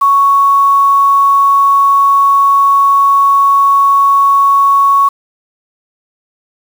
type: tone with quantisation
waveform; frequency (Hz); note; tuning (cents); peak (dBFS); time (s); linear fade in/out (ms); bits
sine; 1111; C#6; +4; -5; 0.01-5.09; 10; 5
effects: none